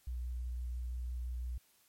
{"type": "tone with vibrato", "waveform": "sine", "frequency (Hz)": 61.1, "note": "B1", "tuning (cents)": -18, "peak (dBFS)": -36, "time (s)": [0.07, 1.58], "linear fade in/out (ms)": 5, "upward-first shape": "square", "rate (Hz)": 5.9, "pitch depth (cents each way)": 12, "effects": ["white hiss -69 dBFS RMS until 1.88 s", "MP3 64 kbps"]}